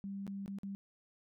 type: tone with dropouts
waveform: sine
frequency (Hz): 197.4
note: G3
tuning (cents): +12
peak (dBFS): -39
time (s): 0.04-0.75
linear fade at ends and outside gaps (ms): 0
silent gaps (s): 0.267-0.277 / 0.46-0.479 / 0.586-0.633
effects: none